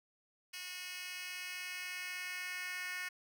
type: tone with high-pass filter sweep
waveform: 10% pulse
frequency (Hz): 363.6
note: F#4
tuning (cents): -30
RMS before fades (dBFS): -43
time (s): 0.53-3.09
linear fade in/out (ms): 10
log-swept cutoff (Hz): 3000 to 1900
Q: 2.1
effects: none